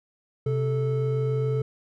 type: tone pair together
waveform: triangle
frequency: 129.98 / 437.2 Hz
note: C3 / A4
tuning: -11 / -11 cents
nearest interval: octave + major sixth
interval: 2100 cents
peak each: -22 / -25 dBFS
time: 0.46-1.62 s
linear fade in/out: 5 ms
effects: none